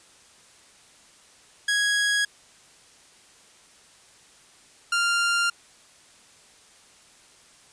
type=tone pair in turn; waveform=sawtooth; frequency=1658 / 1394.2 Hz; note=G#6 / F6; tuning=-3 / -3 cents; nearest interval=minor third; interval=300 cents; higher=first; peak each=-17 dBFS; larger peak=neither; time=1.68-2.25 / 4.92-5.5 s; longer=second; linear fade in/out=5 ms; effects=white hiss -54 dBFS RMS until 7.72 s + resampled to 22050 Hz